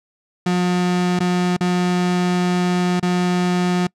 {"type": "tone with dropouts", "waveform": "35% pulse", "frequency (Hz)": 179.1, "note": "F3", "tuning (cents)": 44, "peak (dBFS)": -14, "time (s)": [0.46, 3.87], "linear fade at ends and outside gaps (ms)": 5, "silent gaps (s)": [[1.192, 1.203], [1.567, 1.607], [2.998, 3.027]], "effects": ["noise-tail reverb RT60 0.1 s tail -26 dB re dry", "low-pass 7000 Hz 12 dB/octave"]}